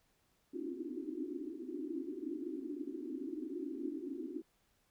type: band-pass noise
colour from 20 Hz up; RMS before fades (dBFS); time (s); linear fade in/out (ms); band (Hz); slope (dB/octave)
pink; -42; 0.53-4.42; 5; 260 to 370; 96
effects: pink hiss -75 dBFS RMS until 4.9 s